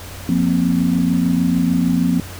sine chord, F suspended fourth, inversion none, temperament equal with one note detuned, 174.61 / 235 / 261.6 Hz, F3 / Bb3 / C4, 0 / +14 / 0 cents, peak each -17 / -19 / -18 dBFS, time 0.29-2.2 s, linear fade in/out 2 ms, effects added 91 Hz sine -34 dBFS peak until 2.39 s + pink hiss -35 dBFS RMS until 2.39 s

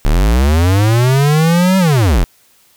square linear two-way sweep, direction up then down, 33.01 to 192.9 to 33.01 Hz, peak -9 dBFS, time 0.05-2.24 s, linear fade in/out 0 ms, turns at 1.78 s, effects white hiss -51 dBFS RMS until 2.76 s

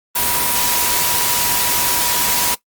sine tone in noise, 968 Hz, B5, 35 cents flat, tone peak -25 dBFS, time 0.15-2.55 s, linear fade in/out 10 ms, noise white, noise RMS -17 dBFS, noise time 0.15-2.55 s, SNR -11 dB, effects noise-tail reverb RT60 0.1 s tail -17 dB re dry + Opus 32 kbps

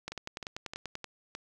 two click trains, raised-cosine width 0.2 ms, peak -22 / -20 dBFS, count 5 / 10, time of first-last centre 0.12-1.351 / 0.08-0.954 s, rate 3.25 / 10.3 Hz, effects none

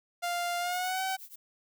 sawtooth tone with pitch glide, 698.5 to 761.7 Hz, F5 to G5, 0 to -50 cents, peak -26 dBFS, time 0.22-1.17 s, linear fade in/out 20 ms, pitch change +150 cents, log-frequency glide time 0.59-1.03 s
violet noise with tremolo, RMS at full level -44 dBFS, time 0.72-1.36 s, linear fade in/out 10 ms, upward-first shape triangle, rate 8.3 Hz, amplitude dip 95%
effects none

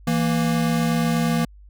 square tone pair together, 164.81 / 233.1 Hz, E3 / A#3, 0 / 0 cents, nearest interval tritone, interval 600 cents, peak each -22 dBFS, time 0.07-1.45 s, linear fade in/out 5 ms, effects added 50 Hz sine -43 dBFS peak until 1.69 s

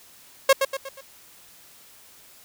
sawtooth tone with echo, 542 Hz, C#5, 39 cents flat, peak -8 dBFS, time 0.49-0.53 s, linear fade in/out 5 ms, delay 120 ms, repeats 4, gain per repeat -7 dB, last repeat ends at 1.01 s, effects white hiss -51 dBFS RMS until 2.44 s

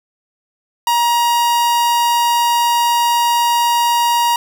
45% pulse tone, 948 Hz, A#5, 29 cents sharp, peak -12 dBFS, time 0.87-4.36 s, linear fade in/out 2 ms, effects none

